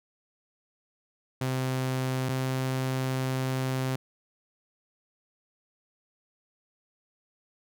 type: tone pair in turn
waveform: sawtooth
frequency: 130 / 130.75 Hz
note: C3 / C3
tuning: -11 / -1 cents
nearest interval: unison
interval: 10 cents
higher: second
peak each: -23 dBFS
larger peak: neither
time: 1.41-2.29 / 2.29-3.96 s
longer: second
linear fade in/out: 5 ms
effects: none